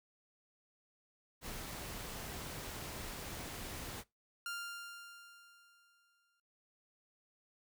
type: noise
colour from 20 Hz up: pink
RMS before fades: -45 dBFS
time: 1.41-4.04 s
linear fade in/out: 50 ms
type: tone with exponential decay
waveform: sawtooth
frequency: 1396.9 Hz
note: F6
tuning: in tune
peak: -35 dBFS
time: 4.46-6.4 s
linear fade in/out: 2 ms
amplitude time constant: 420 ms
effects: noise-tail reverb RT60 0.2 s tail -21 dB re dry